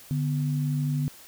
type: tone pair together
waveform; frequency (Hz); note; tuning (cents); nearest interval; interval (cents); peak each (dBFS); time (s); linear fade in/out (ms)
sine; 146.83 / 246.9; D3 / B3; 0 / 0; major sixth; 900; -24 / -32; 0.11-1.08; 0
effects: white hiss -49 dBFS RMS until 1.27 s